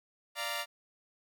10% pulse chord, Bb major, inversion first, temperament equal with one note detuned, 587.3 / 693.2 / 932.3 Hz, D5 / F5 / Bb5, 0 / -13 / 0 cents, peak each -30 dBFS, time 0.35-0.66 s, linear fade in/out 50 ms, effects none

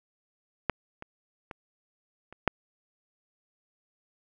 clicks, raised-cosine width 0.5 ms, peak -9 / -25 / -24 / -30 / -6 dBFS, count 5, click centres 0.697 / 1.024 / 1.512 / 2.326 / 2.477 s, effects none

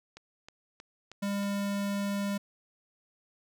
click train, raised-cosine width 0.2 ms, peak -29 dBFS, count 5, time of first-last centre 0.17-1.432 s, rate 3.17 Hz
square tone, 200.8 Hz, G3, 42 cents sharp, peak -30 dBFS, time 1.22-2.38 s, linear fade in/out 10 ms
effects none

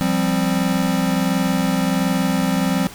square chord, F suspended second, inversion none, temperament equal, 174.61 / 196 / 261.6 Hz, F3 / G3 / C4, 0 / 0 / 0 cents, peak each -22 dBFS, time 0.01-2.87 s, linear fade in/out 0 ms, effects pink hiss -38 dBFS RMS until 2.94 s

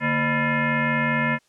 sine tone with frequency modulation, 990 Hz, B5, 4 cents sharp, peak -19 dBFS, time 0-1.39 s, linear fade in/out 50 ms, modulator 379 Hz, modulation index 3.3, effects white hiss -64 dBFS RMS until 1.48 s + low-pass 8000 Hz 12 dB/octave

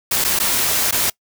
white noise with dropouts, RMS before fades -18 dBFS, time 0.11-1.1 s, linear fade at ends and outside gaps 5 ms, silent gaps 0.242-0.246 / 0.39-0.399 / 0.911-0.924 s, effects noise-tail reverb RT60 0.1 s tail -24 dB re dry

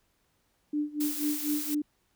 sine tone with tremolo, 297.1 Hz, D4, 20 cents sharp, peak -25 dBFS, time 0.73-1.82 s, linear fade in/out 5 ms, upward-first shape sine, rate 4.1 Hz, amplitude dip 90%
blue noise, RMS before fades -35 dBFS, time 1-1.75 s, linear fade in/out 10 ms
effects pink hiss -72 dBFS RMS until 2.15 s

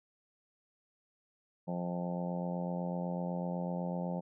harmonic tone, 88 Hz, F2, 14 cents sharp, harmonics 2 / 3 / 4 / 5 / 6 / 7 / 8 / 9 / 10, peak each -35 / -47 / -49 / -51 / -42 / -44 / -50 / -47 / -48 dBFS, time 1.67-4.21 s, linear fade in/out 20 ms, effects none

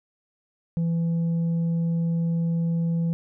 sine tone with tanh clipping, 167.1 Hz, E3, 24 cents sharp, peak -22 dBFS, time 0.77-3.13 s, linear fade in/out 0 ms, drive 3 dB, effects none

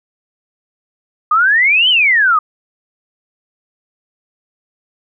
sine exponential two-way sweep, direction up then down, 1200 to 3136 to 1200 Hz, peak -8 dBFS, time 1.31-2.39 s, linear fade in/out 5 ms, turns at 1.89 s, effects none

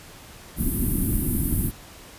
pink band-stop noise, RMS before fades -23 dBFS, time 0.56-1.72 s, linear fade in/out 50 ms, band 330 to 9900 Hz, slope 48 dB/octave, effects pink hiss -45 dBFS RMS until 2.18 s + resampled to 32000 Hz

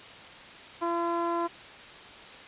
sawtooth tone with low-pass filter, 340.3 Hz, F4, 45 cents flat, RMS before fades -29 dBFS, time 0.81-1.48 s, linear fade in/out 20 ms, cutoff 1100 Hz, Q 3.5, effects white hiss -46 dBFS RMS until 2.47 s + resampled to 8000 Hz

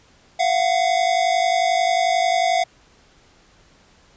square tone pair together, 683 / 734.2 Hz, F5 / F#5, -39 / -14 cents, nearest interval minor second, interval 125 cents, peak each -20 dBFS, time 0.39-2.64 s, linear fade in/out 10 ms, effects pink hiss -54 dBFS RMS until 4.16 s + resampled to 16000 Hz

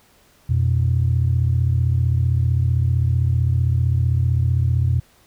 sine tone pair together, 87.31 / 122.85 Hz, F2 / B2, 0 / -9 cents, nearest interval tritone, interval 591 cents, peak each -17 dBFS, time 0.49-5 s, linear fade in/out 10 ms, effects tanh soft clip ceiling -9 dBFS + pink hiss -55 dBFS RMS until 5.26 s

